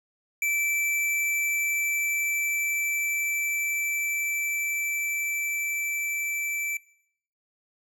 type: tone with level ramp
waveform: square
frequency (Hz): 2326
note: D7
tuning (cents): -17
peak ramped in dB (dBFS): -24 to -28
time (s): 0.42-6.77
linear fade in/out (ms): 2
effects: noise-tail reverb RT60 0.7 s tail -21 dB re dry